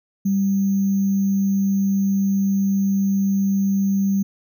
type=tone with sample-and-hold; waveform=sine; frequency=196.2 Hz; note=G3; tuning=2 cents sharp; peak=-16 dBFS; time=0.25-4.23 s; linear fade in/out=10 ms; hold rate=6300 Hz; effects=none